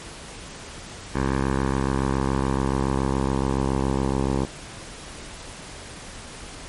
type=tone with low-pass filter sweep; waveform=10% pulse; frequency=67.1 Hz; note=C2; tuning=44 cents sharp; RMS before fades=-23 dBFS; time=1.14-4.46 s; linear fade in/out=20 ms; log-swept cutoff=1500 to 780 Hz; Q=1.5; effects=pink hiss -39 dBFS RMS until 6.68 s + MP3 48 kbps